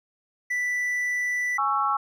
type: tone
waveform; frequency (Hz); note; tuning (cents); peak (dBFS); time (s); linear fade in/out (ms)
triangle; 1975.5; B6; 0; -22; 0.5-1.58; 10
type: chord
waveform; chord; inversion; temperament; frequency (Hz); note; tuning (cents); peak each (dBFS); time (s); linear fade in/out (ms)
sine; C# minor; second; just; 831.5 / 1108.7 / 1330.5; G#5 / C#6 / E6; +2 / 0 / +16; -27 / -25 / -25; 1.58-1.97; 5
effects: none